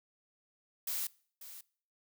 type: noise with echo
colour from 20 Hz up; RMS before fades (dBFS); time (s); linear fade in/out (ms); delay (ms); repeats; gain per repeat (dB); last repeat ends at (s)
blue; -36; 0.87-1.07; 5; 540; 1; -13; 1.61
effects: noise-tail reverb RT60 0.5 s tail -23 dB re dry